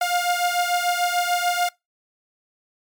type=beating tone pair; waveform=sawtooth; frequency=705 / 711.8 Hz; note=F5 / F5; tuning=+16 / +33 cents; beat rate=6.8 Hz; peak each=-18 / -20 dBFS; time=0.01-1.69 s; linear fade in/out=5 ms; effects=noise-tail reverb RT60 0.2 s tail -24 dB re dry + MP3 96 kbps